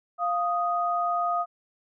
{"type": "tone pair together", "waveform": "sine", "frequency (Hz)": [698.5, 1244.6], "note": ["F5", "D#6"], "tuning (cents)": [0, 0], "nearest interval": "minor seventh", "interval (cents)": 1000, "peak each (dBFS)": -26, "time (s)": [0.18, 1.46], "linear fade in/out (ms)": 50, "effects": []}